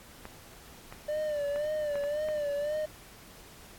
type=clicks; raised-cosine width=0.5 ms; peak=-27 dBFS; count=6; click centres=0.254 / 0.925 / 1.56 / 1.956 / 2.038 / 2.287 s
type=tone with vibrato; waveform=triangle; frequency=593 Hz; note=D5; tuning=17 cents sharp; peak=-27 dBFS; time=1.08-2.86 s; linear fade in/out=10 ms; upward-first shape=sine; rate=1.9 Hz; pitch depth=66 cents each way
effects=pink hiss -52 dBFS RMS until 3.78 s + AAC 64 kbps